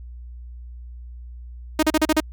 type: tone bursts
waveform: sawtooth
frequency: 311.1 Hz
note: D#4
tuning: in tune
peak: -11 dBFS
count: 6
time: 1.79-2.203 s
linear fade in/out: 5 ms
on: 38 ms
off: 37 ms
effects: added 60 Hz sine -35 dBFS peak until 2.32 s